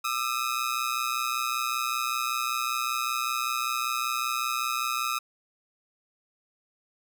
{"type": "ring-modulated tone", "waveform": "sawtooth", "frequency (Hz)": 1267, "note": "D#6", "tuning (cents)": 31, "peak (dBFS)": -20, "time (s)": [0.04, 5.19], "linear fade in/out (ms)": 10, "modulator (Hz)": 62.6, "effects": []}